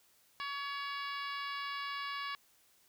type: harmonic tone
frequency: 564 Hz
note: C#5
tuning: 30 cents sharp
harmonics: 2 / 3 / 4 / 5 / 6 / 7 / 8 / 9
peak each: -40 / -44 / -46 / -48 / -50 / -51 / -52 / -53 dBFS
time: 0.4-2.35 s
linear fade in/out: 0 ms
effects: white hiss -68 dBFS RMS until 2.88 s